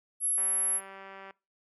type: tone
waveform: sine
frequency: 11180 Hz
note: F9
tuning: 1 cent sharp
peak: -25 dBFS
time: 0.2-0.81 s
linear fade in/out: 50 ms
type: click train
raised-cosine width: 0.5 ms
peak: -31 dBFS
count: 181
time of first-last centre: 0.38-1.308 s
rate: 194 Hz
effects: noise-tail reverb RT60 0.3 s tail -24 dB re dry + high-pass 300 Hz 12 dB/octave